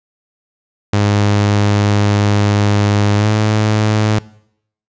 sawtooth tone with pitch glide, 102.8 to 107.1 Hz, G#2 to A2, -17 to -46 cents, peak -7 dBFS, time 0.93-4.19 s, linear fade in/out 5 ms, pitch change +71 cents, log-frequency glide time 3.16-3.28 s, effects noise-tail reverb RT60 0.7 s tail -21 dB re dry + resampled to 16000 Hz

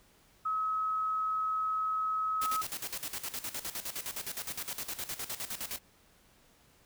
sine tone, 1281 Hz, E6, 50 cents flat, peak -29 dBFS, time 0.45-2.62 s, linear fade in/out 10 ms
white noise with tremolo, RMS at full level -37 dBFS, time 2.41-5.79 s, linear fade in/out 10 ms, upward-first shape square, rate 9.7 Hz, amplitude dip 75%
effects pink hiss -64 dBFS RMS until 6.85 s

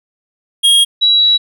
square / sine tone pair in turn, 3264 / 3899 Hz, G#7 / B7, -31 / -23 cents, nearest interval minor third, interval 308 cents, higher second, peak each -7 dBFS, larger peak neither, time 0.63-0.85 / 1.01-1.38 s, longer second, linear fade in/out 20 ms, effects none

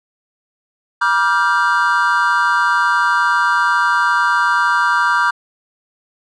triangle chord, G dominant seventh, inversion first, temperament equal with one note detuned, 962.4 / 1174.7 / 1396.9 / 1568 Hz, B5 / D6 / F6 / G6, -45 / 0 / 0 / 0 cents, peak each -16 dBFS, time 1.01-5.31 s, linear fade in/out 10 ms, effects resampled to 24000 Hz

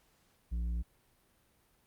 sine tone with tanh clipping, 58.27 Hz, A#1, in tune, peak -33 dBFS, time 0.51-0.83 s, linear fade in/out 20 ms, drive 7 dB, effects pink hiss -70 dBFS RMS until 1.86 s + Opus 48 kbps

